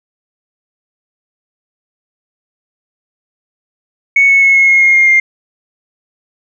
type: tone with pitch steps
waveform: sine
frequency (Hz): 2217 / 2202 / 2186 / 2171 / 2156 / 2141 / 2127 / 2112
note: C#7 / C#7 / C#7 / C#7 / C#7 / C7 / C7 / C7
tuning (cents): 0 / -12 / -25 / -37 / -49 / +39 / +28 / +16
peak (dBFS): -4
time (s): 4.16-5.2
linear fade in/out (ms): 5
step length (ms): 130
effects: tanh soft clip ceiling 0 dBFS